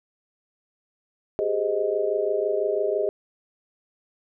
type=chord; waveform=sine; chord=Ab major seventh; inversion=third; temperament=just; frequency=389.3 / 415.3 / 519.1 / 623 Hz; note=G4 / Ab4 / C5 / Eb5; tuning=-12 / 0 / -14 / +2 cents; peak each=-28 / -25 / -31 / -26 dBFS; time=1.39-3.09 s; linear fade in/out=0 ms; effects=none